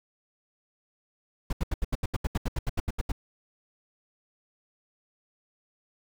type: noise bursts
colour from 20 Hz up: brown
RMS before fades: -26 dBFS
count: 16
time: 1.5-3.119 s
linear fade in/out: 5 ms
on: 29 ms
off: 77 ms
effects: none